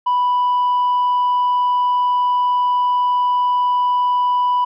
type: tone with tanh clipping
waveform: triangle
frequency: 987.8 Hz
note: B5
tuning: in tune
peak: -14 dBFS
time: 0.06-4.65 s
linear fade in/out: 10 ms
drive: 6 dB
effects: none

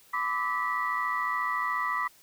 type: tone cluster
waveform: sine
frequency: 1004 / 1167 / 1281 / 1956 Hz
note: B5 / D6 / E6 / B6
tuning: +28 / -11 / -50 / -17 cents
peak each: -32 / -30 / -36 / -31 dBFS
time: 0.13-2.08 s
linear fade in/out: 10 ms
effects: tanh soft clip ceiling -17 dBFS + white hiss -58 dBFS RMS until 2.22 s

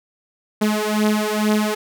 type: beating tone pair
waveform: sawtooth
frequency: 211.5 / 213.7 Hz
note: G#3 / G#3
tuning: +32 / +50 cents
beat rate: 2.2 Hz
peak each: -16 dBFS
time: 0.61-1.75 s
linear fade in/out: 10 ms
effects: none

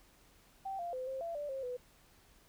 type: tone with pitch steps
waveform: sine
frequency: 776 / 693 / 512 / 530 / 675 / 585 / 535 / 496.3 Hz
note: G5 / F5 / C5 / C5 / E5 / D5 / C5 / B4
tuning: -18 / -14 / -38 / +22 / +41 / -7 / +38 / +8 cents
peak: -37 dBFS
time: 0.65-1.77 s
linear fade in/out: 10 ms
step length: 140 ms
effects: added 41 Hz sine -69 dBFS peak until 2.48 s + pink hiss -65 dBFS RMS until 2.48 s

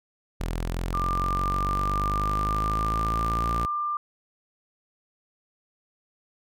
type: linear sweep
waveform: sawtooth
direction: up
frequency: 41.2 to 58.27 Hz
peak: -23 dBFS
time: 0.4-3.66 s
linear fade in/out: 10 ms
type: tone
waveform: sine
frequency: 1192 Hz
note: D6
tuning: 25 cents sharp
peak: -25 dBFS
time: 0.94-3.97 s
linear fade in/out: 2 ms
effects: none

